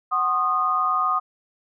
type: tone cluster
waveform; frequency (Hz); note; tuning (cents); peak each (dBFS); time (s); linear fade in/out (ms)
sine; 745 / 1067 / 1235; F#5 / C6 / D#6; +12 / +34 / -13; -28 / -26 / -20; 0.11-1.2; 20
effects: none